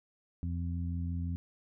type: harmonic tone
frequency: 85.8 Hz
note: F2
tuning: 30 cents flat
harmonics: 1 / 2 / 3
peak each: -33 / -39 / -43 dBFS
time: 0.43-1.36 s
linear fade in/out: 0 ms
effects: none